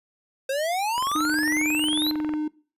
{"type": "exponential sweep", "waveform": "square", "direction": "up", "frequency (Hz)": [523.3, 4145], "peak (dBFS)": -24, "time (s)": [0.49, 2.11], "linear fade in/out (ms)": 5}
{"type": "click train", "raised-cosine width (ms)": 0.5, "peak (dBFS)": -20, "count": 31, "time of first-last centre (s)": [0.98, 2.337], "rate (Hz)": 22.1}
{"type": "tone", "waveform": "triangle", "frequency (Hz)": 304.8, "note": "D#4", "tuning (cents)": -36, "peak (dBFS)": -22, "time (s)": [1.15, 2.48], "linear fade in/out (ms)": 5}
{"effects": ["noise-tail reverb RT60 0.4 s tail -21 dB re dry", "resampled to 32000 Hz"]}